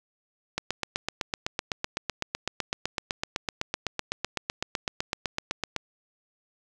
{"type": "click train", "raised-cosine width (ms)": 0.2, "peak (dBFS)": -10, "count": 42, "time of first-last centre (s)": [0.58, 5.763], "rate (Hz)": 7.91, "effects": []}